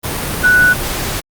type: tone in noise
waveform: sine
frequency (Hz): 1480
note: F#6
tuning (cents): 0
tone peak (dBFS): -6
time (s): 0.43-0.74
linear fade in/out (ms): 20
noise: pink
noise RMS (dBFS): -20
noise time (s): 0.03-1.21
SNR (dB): +11
effects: Opus 32 kbps